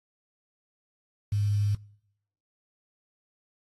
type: tone with quantisation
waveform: sine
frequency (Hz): 102.9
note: G#2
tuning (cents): -16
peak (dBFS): -23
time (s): 1.32-1.75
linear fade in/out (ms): 5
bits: 8
effects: noise-tail reverb RT60 0.8 s tail -25 dB re dry + AAC 32 kbps